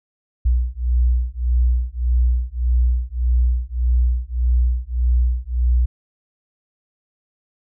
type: beating tone pair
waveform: sine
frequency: 60.1 / 61.8 Hz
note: B1 / B1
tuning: -46 / +2 cents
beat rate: 1.7 Hz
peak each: -18 dBFS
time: 0.45-5.86 s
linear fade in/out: 10 ms
effects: none